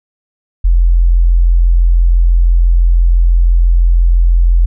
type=tone; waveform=sine; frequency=42.99 Hz; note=F1; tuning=27 cents flat; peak=-5 dBFS; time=0.64-4.66 s; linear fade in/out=10 ms; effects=none